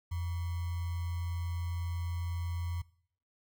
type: tone with sample-and-hold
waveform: sine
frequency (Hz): 86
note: F2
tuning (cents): -26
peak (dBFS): -32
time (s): 0.11-2.82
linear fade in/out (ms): 10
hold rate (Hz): 1050
effects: noise-tail reverb RT60 0.6 s tail -21 dB re dry